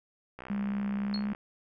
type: click train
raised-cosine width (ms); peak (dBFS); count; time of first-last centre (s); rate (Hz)
0.5; -27; 62; 0.39-1.349; 63.6
type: tone with pitch glide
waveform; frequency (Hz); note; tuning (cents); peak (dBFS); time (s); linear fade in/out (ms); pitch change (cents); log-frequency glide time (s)
sine; 202.4 to 206.5; G#3 to G#3; -44 to -10; -29; 0.5-1.33; 2; +34; 1.09-1.18
type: tone with exponential decay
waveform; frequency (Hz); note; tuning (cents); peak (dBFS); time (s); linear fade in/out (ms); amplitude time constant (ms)
sine; 4308; C8; +50; -31; 1.14-1.26; 1; 25
effects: none